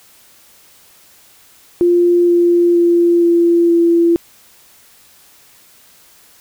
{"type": "tone with pitch steps", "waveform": "sine", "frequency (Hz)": [349.2, 346.6, 344, 341.4, 338.9], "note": ["F4", "F4", "F4", "F4", "E4"], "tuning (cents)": [0, -13, -26, -39, 48], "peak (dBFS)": -8, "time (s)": [1.81, 4.16], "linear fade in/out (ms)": 0, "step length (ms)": 470, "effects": ["white hiss -47 dBFS RMS until 6.4 s"]}